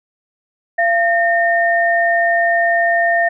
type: tone pair together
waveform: sine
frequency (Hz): 684 / 1824.6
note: F5 / A#6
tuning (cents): -36 / -38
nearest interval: octave + perfect fourth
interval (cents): 1698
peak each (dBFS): -14 / -15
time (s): 0.78-3.29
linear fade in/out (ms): 10
effects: none